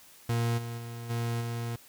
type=tone with level steps; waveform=40% pulse; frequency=117.3 Hz; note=A#2; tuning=11 cents sharp; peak=-25 / -34 / -37 / -28 / -31 dBFS; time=0.29-1.76 s; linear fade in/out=5 ms; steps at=0.57 / 0.77 / 1.09 / 1.4 s; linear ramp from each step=20 ms; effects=white hiss -55 dBFS RMS until 1.88 s